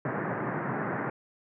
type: band-pass noise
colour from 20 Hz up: pink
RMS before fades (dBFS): -32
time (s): 0.05-1.1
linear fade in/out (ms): 2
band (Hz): 120 to 1900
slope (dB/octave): 48
effects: none

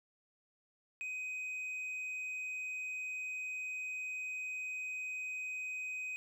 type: tone with tanh clipping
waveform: triangle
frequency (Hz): 2511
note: D#7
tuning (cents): +15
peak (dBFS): -39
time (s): 1.01-6.16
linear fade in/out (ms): 0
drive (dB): 8
effects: none

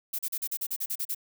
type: noise bursts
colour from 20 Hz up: violet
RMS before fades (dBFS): -31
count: 11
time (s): 0.13-1.148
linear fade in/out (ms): 10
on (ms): 58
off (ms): 38
effects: none

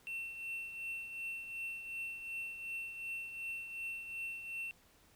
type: tone with tremolo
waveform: triangle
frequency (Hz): 2700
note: E7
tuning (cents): +41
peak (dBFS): -36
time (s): 0.07-4.71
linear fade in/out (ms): 0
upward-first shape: triangle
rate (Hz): 2.7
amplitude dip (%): 60
effects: pink hiss -66 dBFS RMS until 5.15 s

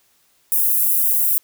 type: high-pass noise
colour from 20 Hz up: white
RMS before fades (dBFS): -17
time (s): 0.52-1.38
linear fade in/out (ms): 0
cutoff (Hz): 11000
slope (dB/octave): 24
effects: white hiss -60 dBFS RMS until 1.43 s

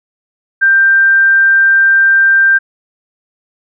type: tone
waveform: sine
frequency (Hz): 1575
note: G6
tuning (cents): +8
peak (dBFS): -5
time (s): 0.61-2.59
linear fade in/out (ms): 20
effects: none

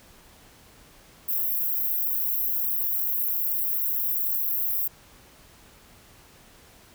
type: high-pass noise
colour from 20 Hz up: white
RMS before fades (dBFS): -26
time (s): 1.28-4.88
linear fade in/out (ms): 10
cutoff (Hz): 12000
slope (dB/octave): 96
effects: pink hiss -53 dBFS RMS until 6.94 s

